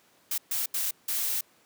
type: noise bursts at uneven times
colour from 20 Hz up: blue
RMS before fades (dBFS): -29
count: 4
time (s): 0.31-0.38 / 0.51-0.66 / 0.74-0.91 / 1.08-1.41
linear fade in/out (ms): 5
effects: pink hiss -62 dBFS RMS until 1.65 s + high-pass 200 Hz 12 dB/octave